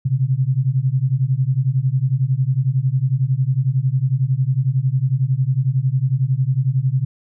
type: beating tone pair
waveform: sine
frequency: 125.9 / 136.9 Hz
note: B2 / C#3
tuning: +34 / -21 cents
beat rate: 11 Hz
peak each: -18 dBFS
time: 0.05-7.05 s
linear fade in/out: 10 ms
effects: none